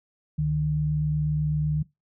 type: tone pair together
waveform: sine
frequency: 71.3 / 151.34 Hz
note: C#2 / D#3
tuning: +49 / -48 cents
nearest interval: octave + minor second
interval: 1303 cents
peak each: -32 / -22 dBFS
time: 0.38-1.83 s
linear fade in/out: 10 ms
effects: noise-tail reverb RT60 0.2 s tail -21 dB re dry